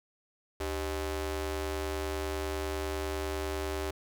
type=ring-modulated tone; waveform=sawtooth; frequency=230 Hz; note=A#3; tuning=23 cents flat; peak=-25 dBFS; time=0.6-3.91 s; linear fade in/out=5 ms; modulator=160 Hz; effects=none